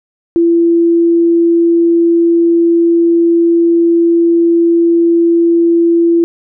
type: tone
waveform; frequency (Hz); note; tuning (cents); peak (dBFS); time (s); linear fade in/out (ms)
sine; 337.7; E4; +42; -6; 0.36-6.24; 0
effects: none